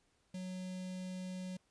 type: tone with notch filter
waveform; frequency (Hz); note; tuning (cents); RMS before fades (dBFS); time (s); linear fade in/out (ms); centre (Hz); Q
square; 184.5; F#3; -5; -43; 0.34-1.57; 5; 1200; 0.7
effects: pink hiss -75 dBFS RMS until 1.7 s + resampled to 22050 Hz